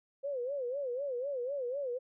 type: tone with vibrato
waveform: sine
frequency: 526 Hz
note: C5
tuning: 9 cents sharp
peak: -33 dBFS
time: 0.23-1.99 s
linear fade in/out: 20 ms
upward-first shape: sine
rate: 4 Hz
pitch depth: 160 cents each way
effects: none